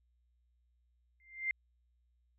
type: tone with exponential growth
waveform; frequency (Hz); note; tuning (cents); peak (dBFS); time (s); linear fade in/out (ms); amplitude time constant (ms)
sine; 2093; C7; 0; -28; 1.2-1.51; 1; 67
effects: added 60 Hz sine -70 dBFS peak until 2.38 s